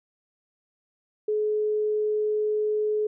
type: tone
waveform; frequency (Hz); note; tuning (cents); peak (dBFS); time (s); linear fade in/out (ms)
sine; 425.2; G#4; +41; -22; 1.28-3.07; 5
effects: none